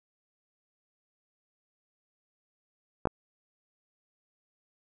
clicks, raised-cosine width 1 ms, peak -11 / -15 dBFS, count 2, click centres 3.055 / 3.072 s, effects none

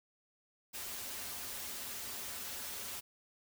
white noise with comb filter, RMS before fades -43 dBFS, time 0.73-3.01 s, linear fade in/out 20 ms, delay 6.3 ms, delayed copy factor -0.65, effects none

